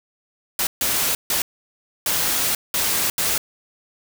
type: noise bursts at uneven times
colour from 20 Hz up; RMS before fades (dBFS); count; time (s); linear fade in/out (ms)
white; -21; 6; 0.59-0.67 / 0.81-1.15 / 1.3-1.42 / 2.06-2.55 / 2.74-3.1 / 3.18-3.38; 2
effects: none